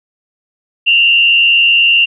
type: tone with frequency modulation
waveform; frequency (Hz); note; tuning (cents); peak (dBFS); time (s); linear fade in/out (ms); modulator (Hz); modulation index
sine; 2782; F7; -7; -6; 0.86-2.06; 20; 92.1; 0.88
effects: none